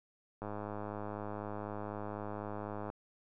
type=click train; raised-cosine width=1 ms; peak=-27 dBFS; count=259; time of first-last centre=0.42-2.901 s; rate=104 Hz; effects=none